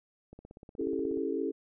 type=click train; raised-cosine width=2 ms; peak=-35 dBFS; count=15; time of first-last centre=0.33-1.173 s; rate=16.6 Hz
type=chord; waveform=sine; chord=A dominant seventh; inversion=first; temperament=just; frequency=275 / 330 / 396 / 440 Hz; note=C#4 / E4 / G4 / A4; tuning=-14 / +2 / +18 / 0 cents; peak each=-35 dBFS; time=0.78-1.52 s; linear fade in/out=20 ms
effects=none